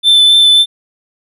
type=tone with vibrato; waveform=triangle; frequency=3530 Hz; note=A7; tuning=5 cents sharp; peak=-3 dBFS; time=0.03-0.66 s; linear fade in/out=50 ms; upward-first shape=triangle; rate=3.7 Hz; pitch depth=14 cents each way; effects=none